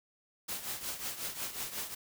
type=noise with tremolo; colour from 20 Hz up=white; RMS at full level=-36 dBFS; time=0.48-1.95 s; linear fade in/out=10 ms; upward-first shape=triangle; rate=5.5 Hz; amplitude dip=75%; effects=none